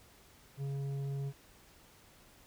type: tone with tanh clipping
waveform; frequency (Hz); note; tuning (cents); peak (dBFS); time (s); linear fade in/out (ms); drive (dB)
triangle; 138.59; C#3; 0; -36; 0.57-1.33; 50; 12
effects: pink hiss -61 dBFS RMS until 2.46 s